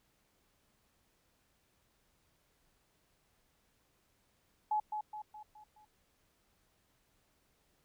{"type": "tone with echo", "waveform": "sine", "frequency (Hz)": 850, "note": "G#5", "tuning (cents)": 40, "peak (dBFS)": -29, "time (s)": [4.71, 4.8], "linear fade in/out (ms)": 5, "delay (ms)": 210, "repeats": 5, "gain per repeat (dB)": -6, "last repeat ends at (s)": 5.85, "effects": ["pink hiss -74 dBFS RMS until 7.84 s"]}